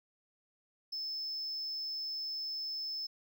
triangle tone, 5250 Hz, E8, 8 cents flat, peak -35 dBFS, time 0.92-3.07 s, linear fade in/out 10 ms, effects none

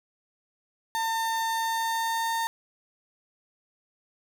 35% pulse tone with pitch glide, 903 to 911.9 Hz, A5 to A#5, +45 to -38 cents, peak -24 dBFS, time 0.95-2.47 s, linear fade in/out 0 ms, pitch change +17 cents, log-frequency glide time 1.48-2.33 s, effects none

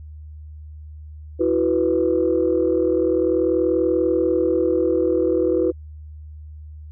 sine chord, E suspended second, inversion none, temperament equal, 329.6 / 370 / 493.9 Hz, E4 / F#4 / B4, 0 / 0 / 0 cents, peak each -20 dBFS, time 1.39-5.72 s, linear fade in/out 20 ms, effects tanh soft clip ceiling -8 dBFS + added 76 Hz sine -35 dBFS peak until 6.91 s

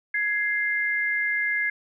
sine tone pair together, 1670.6 / 2093 Hz, G#6 / C7, +10 / 0 cents, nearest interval major third, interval 390 cents, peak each -25 dBFS, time 0.14-1.7 s, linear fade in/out 5 ms, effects none

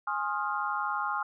sine chord, F minor seventh, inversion first, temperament equal with one note detuned, 830.6 / 1060.5 / 1244.5 / 1396.9 Hz, Ab5 / C6 / Eb6 / F6, 0 / +23 / 0 / 0 cents, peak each -34 dBFS, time 0.07-1.23 s, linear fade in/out 5 ms, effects none

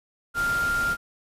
sine tone in noise, 1396.9 Hz, F6, in tune, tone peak -22 dBFS, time 0.34-0.97 s, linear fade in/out 50 ms, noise pink, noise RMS -34 dBFS, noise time 0.34-0.97 s, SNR +9 dB, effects resampled to 32000 Hz

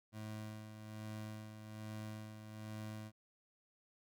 25% pulse tone with tremolo, 107.9 Hz, A2, 33 cents flat, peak -40 dBFS, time 0.12-3.12 s, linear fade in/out 50 ms, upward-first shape sine, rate 1.2 Hz, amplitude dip 55%, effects none

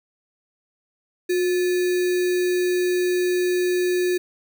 sine tone with sample-and-hold, 360 Hz, F#4, 47 cents flat, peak -18 dBFS, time 1.29-4.18 s, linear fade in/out 10 ms, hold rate 2100 Hz, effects none

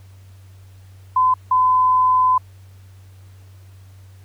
sine tone pair in turn, 1019 / 1015.3 Hz, C6 / B5, -46 / +48 cents, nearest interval unison, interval 6 cents, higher first, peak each -12 dBFS, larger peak neither, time 1.16-1.34 / 1.51-2.38 s, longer second, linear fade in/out 5 ms, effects added 95 Hz sine -41 dBFS peak until 4.24 s + pink hiss -56 dBFS RMS until 4.24 s

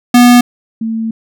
square / sine tone pair in turn, 243.9 / 224.2 Hz, B3 / A3, -21 / +33 cents, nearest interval minor second, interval 146 cents, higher first, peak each -3 / -14 dBFS, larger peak first, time 0.14-0.41 / 0.81-1.11 s, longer second, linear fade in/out 5 ms, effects none

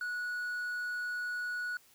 triangle tone, 1465 Hz, F#6, 18 cents flat, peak -32 dBFS, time 0.01-1.77 s, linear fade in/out 2 ms, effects white hiss -63 dBFS RMS until 1.94 s

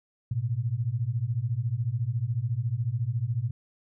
sine beating tone pair, 110 / 124 Hz, A2 / B2, 0 / +7 cents, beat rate 14 Hz, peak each -29 / -28 dBFS, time 0.31-3.51 s, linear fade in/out 5 ms, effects none

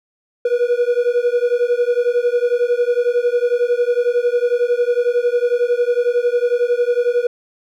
triangle beating tone pair, 478.8 / 489.8 Hz, A#4 / B4, +46 / -14 cents, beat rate 11 Hz, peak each -15 dBFS, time 0.45-7.27 s, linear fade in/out 5 ms, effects none

